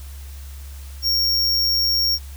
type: tone with amplitude modulation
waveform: square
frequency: 5530 Hz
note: F8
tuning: 18 cents flat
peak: -16 dBFS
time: 1.02-2.19 s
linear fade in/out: 50 ms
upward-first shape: sine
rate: 184 Hz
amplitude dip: 25%
effects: added 69 Hz sine -33 dBFS peak until 2.36 s + white hiss -46 dBFS RMS until 2.36 s